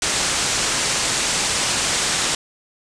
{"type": "low-pass noise", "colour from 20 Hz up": "white", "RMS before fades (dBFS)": -21, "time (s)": [0.02, 2.35], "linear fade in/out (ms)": 2, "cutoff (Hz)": 8800, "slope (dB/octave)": 48, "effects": []}